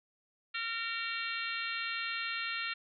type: harmonic tone with a mistuned harmonic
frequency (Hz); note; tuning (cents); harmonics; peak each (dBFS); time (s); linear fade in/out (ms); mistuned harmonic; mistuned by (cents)
459; A#4; -27; 3 / 4 / 5 / 6 / 7 / 8 / 9; -40 / -41 / -41 / -40 / -46 / -45 / -44; 0.54-2.74; 10; 8; -21
effects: none